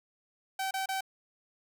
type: tone bursts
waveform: sawtooth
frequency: 769 Hz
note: G5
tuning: 33 cents flat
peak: -27 dBFS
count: 3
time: 0.59-1.008 s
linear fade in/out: 5 ms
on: 120 ms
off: 29 ms
effects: none